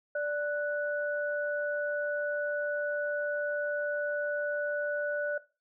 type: tone pair together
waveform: sine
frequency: 586.8 / 1480 Hz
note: D5 / F#6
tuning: -2 / 0 cents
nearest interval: octave + major third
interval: 1602 cents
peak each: -30 / -34 dBFS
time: 0.15-5.38 s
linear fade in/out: 5 ms
effects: noise-tail reverb RT60 0.3 s tail -18 dB re dry